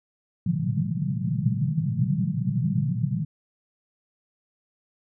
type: band-pass noise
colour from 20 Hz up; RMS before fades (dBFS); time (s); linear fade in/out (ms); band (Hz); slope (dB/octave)
white; -25; 0.46-3.25; 5; 110 to 200; 96
effects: none